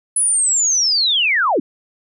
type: linear sweep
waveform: sine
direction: down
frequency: 10180 to 224.3 Hz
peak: -13 dBFS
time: 0.16-1.6 s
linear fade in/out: 5 ms
effects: none